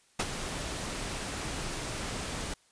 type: noise with ADSR envelope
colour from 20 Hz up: pink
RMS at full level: -27 dBFS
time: 0.19-2.54 s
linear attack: 9 ms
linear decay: 40 ms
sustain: -9 dB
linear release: 5 ms
effects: white hiss -65 dBFS RMS until 2.71 s + resampled to 22050 Hz